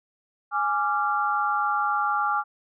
sine chord, D diminished, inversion second, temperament equal with one note detuned, 830.6 / 1174.7 / 1381.7 Hz, Ab5 / D6 / F6, 0 / 0 / -19 cents, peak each -26 dBFS, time 0.51-2.44 s, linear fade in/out 50 ms, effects none

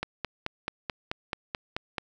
click train, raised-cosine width 0.3 ms, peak -14 dBFS, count 10, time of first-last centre 0.03-1.982 s, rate 4.61 Hz, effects none

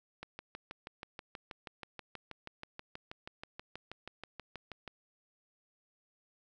click train, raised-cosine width 0.3 ms, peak -27 dBFS, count 30, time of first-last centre 0.23-4.877 s, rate 6.24 Hz, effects none

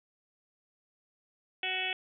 harmonic tone, 372.8 Hz, F#4, 13 cents sharp, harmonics 1 / 2 / 4 / 5 / 6 / 7 / 8 / 9, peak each -45 / -40 / -44 / -41 / -38 / -35 / -38 / -39 dBFS, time 1.63-1.93 s, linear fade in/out 2 ms, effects none

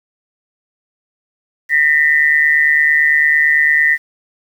sine tone pair together, 1826.6 / 1975.5 Hz, A#6 / B6, -36 / 0 cents, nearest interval minor second, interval 136 cents, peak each -12 dBFS, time 1.69-3.98 s, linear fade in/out 50 ms, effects 7-bit

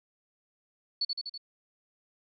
sine tone with echo, 4435 Hz, C#8, in tune, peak -26 dBFS, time 1.01-1.05 s, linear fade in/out 5 ms, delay 82 ms, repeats 4, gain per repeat -3 dB, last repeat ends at 1.378 s, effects none

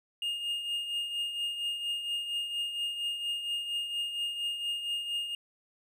triangle tone with tremolo, 2836 Hz, F7, 26 cents sharp, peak -27 dBFS, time 0.22-5.35 s, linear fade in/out 2 ms, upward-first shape triangle, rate 4.3 Hz, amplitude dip 60%, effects none

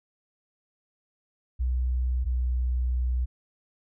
sine tone pair in turn, 62.5 / 62.03 Hz, B1 / B1, +21 / +8 cents, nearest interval unison, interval 13 cents, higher first, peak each -23 dBFS, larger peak neither, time 1.59-2.25 / 2.25-3.26 s, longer second, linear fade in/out 20 ms, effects none

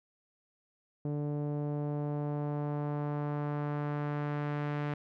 sawtooth tone with low-pass filter sweep, 146.83 Hz, D3, in tune, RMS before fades -34 dBFS, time 1.05-4.94 s, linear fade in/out 2 ms, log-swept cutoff 470 to 2100 Hz, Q 1.1, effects none

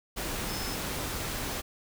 sine tone in noise, 5200 Hz, E8, 24 cents flat, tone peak -40 dBFS, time 0.48-0.76 s, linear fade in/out 20 ms, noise pink, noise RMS -34 dBFS, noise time 0.16-1.62 s, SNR -9 dB, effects none

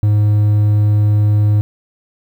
triangle tone, 104.7 Hz, G#2, 15 cents sharp, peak -7 dBFS, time 0.03-1.61 s, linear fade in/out 0 ms, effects 8-bit

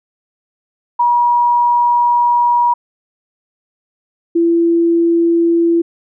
sine tone pair in turn, 960 / 337 Hz, B5 / E4, -49 / +38 cents, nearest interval octave + tritone, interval 1813 cents, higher first, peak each -9 dBFS, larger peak neither, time 0.99-2.74 / 4.35-5.82 s, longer first, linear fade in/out 10 ms, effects none

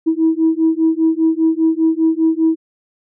sine beating tone pair, 320.5 / 325.5 Hz, E4 / E4, -49 / -22 cents, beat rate 5 Hz, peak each -14 dBFS, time 0.06-2.56 s, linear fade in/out 20 ms, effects tanh soft clip ceiling -5 dBFS

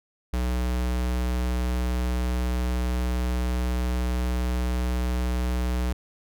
square tone, 61.6 Hz, B1, 4 cents flat, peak -24 dBFS, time 0.33-5.93 s, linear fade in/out 5 ms, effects none

